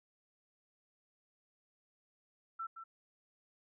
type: tone with echo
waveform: sine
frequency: 1338 Hz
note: E6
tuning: 25 cents sharp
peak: -38 dBFS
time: 2.59-2.67 s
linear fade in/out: 10 ms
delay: 170 ms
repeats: 1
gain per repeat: -8 dB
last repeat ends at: 2.84 s
effects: none